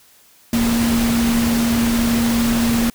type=tone in noise; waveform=sine; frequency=233.1 Hz; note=A#3; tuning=in tune; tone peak=-15 dBFS; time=0.53-2.9 s; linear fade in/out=2 ms; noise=pink; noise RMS=-23 dBFS; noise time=0.53-2.9 s; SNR=+5 dB; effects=white hiss -51 dBFS RMS until 2.94 s